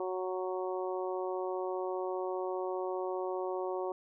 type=harmonic tone; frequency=185 Hz; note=F#3; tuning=in tune; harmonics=2 / 3 / 4 / 5 / 6; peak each=-35 / -39 / -41 / -43 / -45 dBFS; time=0-3.92 s; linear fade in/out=2 ms; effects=none